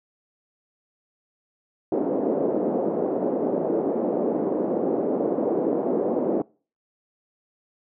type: band-pass noise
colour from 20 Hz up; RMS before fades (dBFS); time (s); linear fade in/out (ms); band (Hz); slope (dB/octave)
white; -24; 1.92-6.42; 2; 230 to 530; 24
effects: noise-tail reverb RT60 0.4 s tail -25 dB re dry